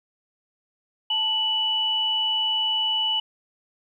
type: tone pair together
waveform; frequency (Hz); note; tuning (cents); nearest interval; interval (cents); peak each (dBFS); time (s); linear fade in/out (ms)
sine; 880 / 2960; A5 / F#7; 0 / 0; octave + major sixth; 2100; -31 / -21; 1.1-3.2; 5
effects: 10-bit